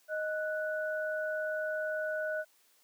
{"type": "tone pair together", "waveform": "sine", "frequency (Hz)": [622.3, 1480], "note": ["D#5", "F#6"], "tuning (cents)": [0, 0], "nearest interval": "octave + minor third", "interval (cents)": 1500, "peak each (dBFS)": [-33, -36], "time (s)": [0.08, 2.45], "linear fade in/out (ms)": 50, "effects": ["white hiss -67 dBFS RMS until 2.83 s", "high-pass 300 Hz 12 dB/octave"]}